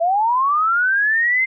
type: linear sweep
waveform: sine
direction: up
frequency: 650 to 2100 Hz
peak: -14 dBFS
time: 0-1.46 s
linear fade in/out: 20 ms
effects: none